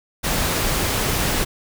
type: noise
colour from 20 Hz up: pink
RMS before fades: -21 dBFS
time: 0.23-1.45 s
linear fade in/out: 20 ms
effects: none